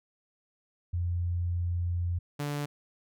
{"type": "tone pair in turn", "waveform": ["sine", "sawtooth"], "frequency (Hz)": [87.31, 145.52], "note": ["F2", "D3"], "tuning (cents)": [0, -16], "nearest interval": "major sixth", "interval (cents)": 884, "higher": "second", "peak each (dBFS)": -27, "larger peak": "neither", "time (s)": [[0.93, 2.19], [2.39, 2.66]], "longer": "first", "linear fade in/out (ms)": 10, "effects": []}